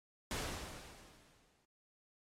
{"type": "noise with exponential decay", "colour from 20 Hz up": "pink", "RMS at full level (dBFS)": -38, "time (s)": [0.31, 1.65], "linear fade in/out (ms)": 1, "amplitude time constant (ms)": 290, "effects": ["low-pass 10000 Hz 12 dB/octave", "AAC 48 kbps"]}